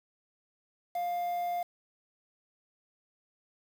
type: tone with quantisation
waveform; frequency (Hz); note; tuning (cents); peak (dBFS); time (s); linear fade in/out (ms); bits
triangle; 703; F5; +11; -28; 0.95-1.63; 5; 8
effects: none